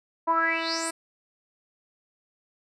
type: tone with low-pass filter sweep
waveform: 10% pulse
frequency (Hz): 328.4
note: E4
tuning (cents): -6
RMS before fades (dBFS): -26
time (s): 0.27-0.91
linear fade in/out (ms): 10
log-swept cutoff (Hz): 870 to 10000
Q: 7.9
effects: none